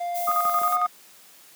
triangle tone with pitch glide, 698.5 to 718.1 Hz, F5 to F5, 0 to +48 cents, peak -24 dBFS, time 0-0.87 s, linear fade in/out 10 ms, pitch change +48 cents, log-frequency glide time 0.63-0.74 s
violet noise, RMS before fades -33 dBFS, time 0.14-0.77 s, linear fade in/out 20 ms
sine tone with tremolo, 1238 Hz, D#6, 9 cents flat, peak -19 dBFS, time 0.27-0.87 s, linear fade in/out 10 ms, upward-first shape square, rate 11 Hz, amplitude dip 55%
click train, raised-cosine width 1 ms, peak -24 dBFS, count 3, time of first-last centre 0.29-0.616 s, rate 6.13 Hz
effects white hiss -51 dBFS RMS until 1.55 s + high-pass 150 Hz 12 dB/octave

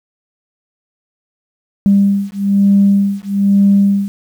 sine beating tone pair, 198.6 / 199.7 Hz, G3 / G3, +23 / +32 cents, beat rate 1.1 Hz, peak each -11 dBFS, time 1.86-4.08 s, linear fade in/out 0 ms, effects tanh soft clip ceiling -1 dBFS + 7-bit

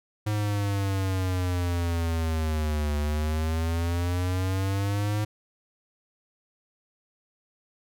square exponential two-way sweep, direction down then up, 106.5 to 73.42 to 106.5 Hz, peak -25 dBFS, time 0.26-5.25 s, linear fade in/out 10 ms, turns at 2.97 s, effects none

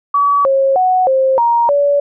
sine tone with pitch steps, 1140 / 541 / 740 / 529 / 939 / 572 Hz, C#6 / C#5 / F#5 / C5 / A#5 / D5, +48 / -42 / 0 / +19 / +12 / -46 cents, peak -9 dBFS, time 0.14-2 s, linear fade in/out 5 ms, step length 310 ms, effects none

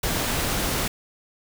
pink noise, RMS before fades -25 dBFS, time 0.03-0.88 s, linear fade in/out 5 ms, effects none

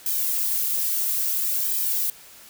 violet noise with flanger, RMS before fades -24 dBFS, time 0.06-2.1 s, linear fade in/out 2 ms, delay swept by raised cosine 1.4 to 3.4 ms, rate 0.59 Hz, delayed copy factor -0.85, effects white hiss -47 dBFS RMS until 2.49 s

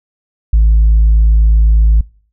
sine tone, 54.1 Hz, A1, 29 cents flat, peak -3 dBFS, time 0.53-2.01 s, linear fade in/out 5 ms, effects noise-tail reverb RT60 0.5 s tail -26 dB re dry + tanh soft clip ceiling -3 dBFS

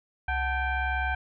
sine tone with frequency modulation, 743 Hz, F#5, 7 cents sharp, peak -25 dBFS, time 0.28-1.15 s, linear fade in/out 5 ms, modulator 810 Hz, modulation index 1.6, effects none

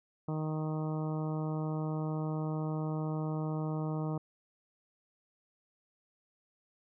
harmonic tone, 155.56 Hz, D#3, in tune, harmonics 1 / 2 / 3 / 4 / 5 / 6 / 7 / 8, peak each -33 / -39 / -43 / -45 / -47 / -49 / -50 / -51 dBFS, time 0.28-4.18 s, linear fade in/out 5 ms, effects none

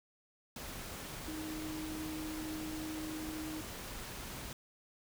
sine tone in noise, 312 Hz, D#4, 5 cents sharp, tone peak -40 dBFS, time 1.28-3.61 s, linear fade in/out 2 ms, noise pink, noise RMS -45 dBFS, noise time 0.56-4.53 s, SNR +2 dB, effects none

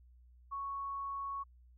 sine tone, 1108.7 Hz, C#6, in tune, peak -37 dBFS, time 0.51-1.44 s, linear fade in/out 20 ms, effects added 61 Hz sine -58 dBFS peak until 1.77 s

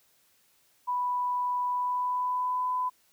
sine tone with pitch glide, 987.8 to 1003.9 Hz, B5 to B5, 0 to +28 cents, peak -26 dBFS, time 0.87-2.9 s, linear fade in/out 20 ms, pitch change +28 cents, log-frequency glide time 1.69-2.69 s, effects white hiss -66 dBFS RMS until 3.12 s

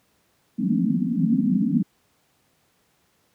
pink band-pass noise, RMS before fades -21 dBFS, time 0.58-1.83 s, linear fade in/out 10 ms, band 160 to 280 Hz, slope 96 dB/octave, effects pink hiss -65 dBFS RMS until 3.34 s + high-pass 100 Hz 12 dB/octave

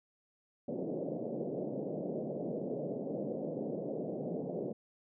white band-pass noise, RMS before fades -38 dBFS, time 0.68-4.73 s, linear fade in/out 5 ms, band 140 to 600 Hz, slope 48 dB/octave, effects none

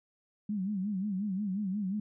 sine tone with vibrato, 198 Hz, G3, 18 cents sharp, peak -30 dBFS, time 0.49-2 s, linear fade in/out 5 ms, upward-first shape sine, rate 5.6 Hz, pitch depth 130 cents each way, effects none

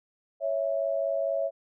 sine tone pair together, 554.8 / 659.3 Hz, C#5 / E5, +1 / 0 cents, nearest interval minor third, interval 299 cents, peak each -28 dBFS, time 0.4-1.51 s, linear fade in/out 50 ms, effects none

